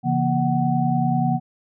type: tone cluster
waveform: sine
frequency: 137.9 / 168.1 / 238.5 / 748 Hz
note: C#3 / E3 / A#3 / F#5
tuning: -9 / +34 / +40 / +19 cents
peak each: -23 dBFS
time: 0.03-1.4 s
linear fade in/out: 50 ms
effects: none